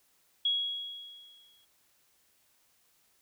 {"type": "tone with exponential decay", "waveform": "sine", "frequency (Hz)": 3322, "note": "G#7", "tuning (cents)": 0, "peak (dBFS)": -24, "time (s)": [0.45, 1.65], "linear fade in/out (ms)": 5, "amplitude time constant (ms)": 260, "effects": ["white hiss -69 dBFS RMS until 3.21 s"]}